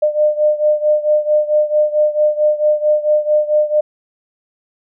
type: beating tone pair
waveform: sine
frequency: 602 / 606.5 Hz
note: D5 / D#5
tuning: +43 / -44 cents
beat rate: 4.5 Hz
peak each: -13 / -16 dBFS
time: 0.02-3.81 s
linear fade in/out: 10 ms
effects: none